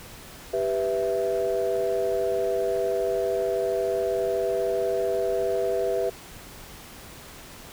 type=chord; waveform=sine; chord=E minor; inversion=first; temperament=equal with one note detuned; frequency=393.6 / 493.9 / 659.3 Hz; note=G4 / B4 / E5; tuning=+7 / 0 / 0 cents; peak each=-26 dBFS; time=0.53-6.1 s; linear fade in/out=10 ms; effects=tanh soft clip ceiling -16 dBFS + pink hiss -44 dBFS RMS until 7.72 s